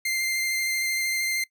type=tone with vibrato; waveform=sawtooth; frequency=2093 Hz; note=C7; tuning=in tune; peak=-21 dBFS; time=0.05-1.44 s; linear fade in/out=5 ms; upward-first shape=square; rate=13 Hz; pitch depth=9 cents each way; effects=noise-tail reverb RT60 0.1 s tail -20 dB re dry